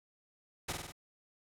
pink noise with echo, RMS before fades -36 dBFS, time 0.68-0.73 s, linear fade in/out 10 ms, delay 48 ms, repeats 4, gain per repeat -3 dB, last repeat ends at 0.922 s, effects low-pass 12000 Hz 12 dB/octave

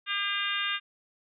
harmonic tone with a mistuned harmonic, 402.1 Hz, G4, 44 cents sharp, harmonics 3 / 4 / 5 / 6 / 7 / 8 / 9, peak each -36 / -33 / -37 / -37 / -33 / -40 / -35 dBFS, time 0.06-0.8 s, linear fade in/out 50 ms, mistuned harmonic 5, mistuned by +17 cents, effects none

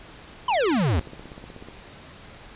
square exponential sweep, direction down, 1046.5 to 71 Hz, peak -20 dBFS, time 0.48-1 s, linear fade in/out 5 ms
click train, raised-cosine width 2 ms, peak -27 dBFS, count 13, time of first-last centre 0.95-1.686 s, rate 16.3 Hz
effects pink hiss -45 dBFS RMS until 2.55 s + resampled to 8000 Hz

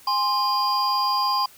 triangle tone cluster, 821 / 1047 / 4826 Hz, G#5 / C6 / D8, -20 / +1 / +46 cents, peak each -25 / -20 / -24 dBFS, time 0.07-1.46 s, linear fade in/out 5 ms, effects white hiss -50 dBFS RMS until 1.57 s

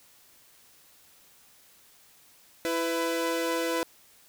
sawtooth tone pair together, 332 / 500 Hz, E4 / B4, +12 / +21 cents, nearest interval perfect fifth, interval 709 cents, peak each -26 / -25 dBFS, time 2.65-3.83 s, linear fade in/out 0 ms, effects white hiss -58 dBFS RMS until 4.28 s

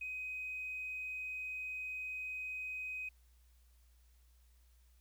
triangle tone with tanh clipping, 2515 Hz, D#7, 18 cents sharp, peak -39 dBFS, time 0.01-3.09 s, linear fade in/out 5 ms, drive 1 dB, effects added 60 Hz sine -63 dBFS peak until 5 s + white hiss -75 dBFS RMS until 5 s

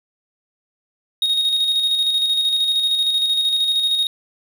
triangle tone with tremolo, 3737 Hz, A#7, 4 cents sharp, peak -13 dBFS, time 1.22-4.07 s, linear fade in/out 2 ms, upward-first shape square, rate 13 Hz, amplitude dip 35%, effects none

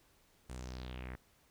sawtooth tone with low-pass filter sweep, 62.8 Hz, B1, 30 cents sharp, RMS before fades -45 dBFS, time 0.49-1.16 s, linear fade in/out 10 ms, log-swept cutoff 9500 to 1800 Hz, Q 3.3, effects pink hiss -69 dBFS RMS until 1.5 s

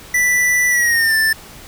square tone with pitch glide, 1975.5 to 1770.2 Hz, B6 to A6, 0 to +10 cents, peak -13 dBFS, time 0.14-1.33 s, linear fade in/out 5 ms, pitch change -190 cents, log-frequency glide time 0.69-1.15 s, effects pink hiss -38 dBFS RMS until 1.67 s

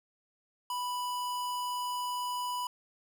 square tone, 987.8 Hz, B5, in tune, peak -33 dBFS, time 0.7-2.67 s, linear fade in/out 2 ms, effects none

